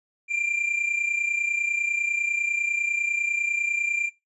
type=tone pair together; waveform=triangle; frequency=2375 / 2405 Hz; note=D7 / D7; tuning=+19 / +41 cents; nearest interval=unison; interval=22 cents; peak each=-22 / -27 dBFS; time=0.28-4.11 s; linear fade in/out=50 ms; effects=noise-tail reverb RT60 0.2 s tail -18 dB re dry + resampled to 24000 Hz